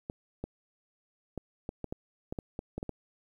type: clicks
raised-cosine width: 2 ms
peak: -22 dBFS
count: 12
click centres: 0.099 / 0.44 / 1.377 / 1.691 / 1.843 / 1.925 / 2.325 / 2.388 / 2.591 / 2.78 / 2.829 / 2.893 s
effects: 10-bit